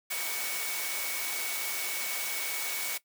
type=tone in noise; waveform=sine; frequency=2237 Hz; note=C#7; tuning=15 cents sharp; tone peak=-38 dBFS; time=0.1-2.98 s; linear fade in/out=10 ms; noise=white; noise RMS=-34 dBFS; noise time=0.1-2.98 s; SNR=-7 dB; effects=noise-tail reverb RT60 0.1 s tail -17 dB re dry + high-pass 400 Hz 12 dB/octave